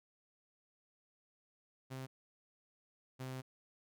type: tone pair in turn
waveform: sawtooth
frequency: 131.4 / 129.97 Hz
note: C3 / C3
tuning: +8 / -11 cents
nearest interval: unison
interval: 19 cents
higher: first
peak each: -39 / -38 dBFS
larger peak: second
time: 1.9-2.07 / 3.19-3.42 s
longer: second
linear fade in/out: 20 ms
effects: none